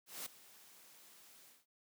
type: noise with ADSR envelope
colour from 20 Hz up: white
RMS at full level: -43 dBFS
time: 0.06-1.66 s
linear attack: 200 ms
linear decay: 7 ms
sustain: -18 dB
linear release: 190 ms
effects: high-pass 150 Hz 12 dB/octave